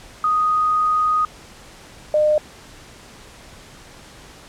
sine tone pair in turn, 1244.5 / 606.3 Hz, D#6 / D#5, 0 / -45 cents, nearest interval octave, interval 1245 cents, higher first, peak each -15 / -13 dBFS, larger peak second, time 0.24-1.25 / 2.14-2.38 s, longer first, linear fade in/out 2 ms, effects pink hiss -43 dBFS RMS until 4.48 s + low-pass 9000 Hz 12 dB/octave

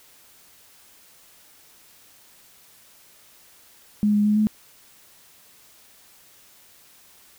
sine tone with pitch steps, 209 / 207.3 / 210.1 / 213.9 Hz, G#3 / G#3 / G#3 / A3, +11 / -3 / +20 / -49 cents, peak -16 dBFS, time 4.03-4.47 s, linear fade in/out 0 ms, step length 110 ms, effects white hiss -53 dBFS RMS until 7.38 s

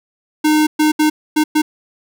square tone bursts at uneven times, 306.1 Hz, D#4, 28 cents flat, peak -11 dBFS, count 5, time 0.44-0.67 / 0.79-0.92 / 0.99-1.1 / 1.36-1.44 / 1.55-1.62 s, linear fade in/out 10 ms, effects none

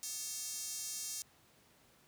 square tone with high-pass filter, 246.9 Hz, B3, in tune, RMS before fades -42 dBFS, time 0.03-1.22 s, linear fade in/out 0 ms, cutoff 6400 Hz, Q 2, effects pink hiss -66 dBFS RMS until 2.07 s + high-pass 80 Hz 12 dB/octave

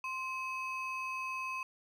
triangle ring-modulated tone, 1800 Hz, A6, 39 cents sharp, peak -31 dBFS, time 0.04-1.63 s, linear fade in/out 2 ms, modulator 753 Hz, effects none

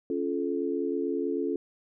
sine chord, Db augmented, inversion none, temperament just, 277.2 / 346.5 / 433.1 Hz, Db4 / F4 / A4, 0 / -14 / -27 cents, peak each -31 dBFS, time 0.1-1.56 s, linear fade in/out 2 ms, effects none

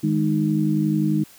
sine tone cluster, 156.3 / 207.7 / 310 Hz, D#3 / G#3 / D#4, +8 / 0 / -6 cents, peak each -22 dBFS, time 0.03-1.24 s, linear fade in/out 10 ms, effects white hiss -49 dBFS RMS until 1.38 s

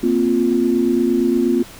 sine chord, Bb suspended second, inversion none, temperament equal, 233.1 / 261.6 / 349.2 Hz, Bb3 / C4 / F4, 0 / 0 / 0 cents, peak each -19 / -18 / -17 dBFS, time 0.03-1.63 s, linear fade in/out 5 ms, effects pink hiss -39 dBFS RMS until 1.79 s

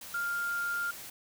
sine tone in noise, 1400 Hz, F6, 4 cents sharp, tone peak -30 dBFS, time 0.14-0.91 s, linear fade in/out 5 ms, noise white, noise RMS -45 dBFS, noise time 0.01-1.1 s, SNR +12 dB, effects none

